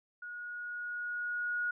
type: tone with level ramp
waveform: sine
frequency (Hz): 1448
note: F#6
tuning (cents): -38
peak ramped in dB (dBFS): -41 to -30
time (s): 0.22-1.71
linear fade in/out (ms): 5
effects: none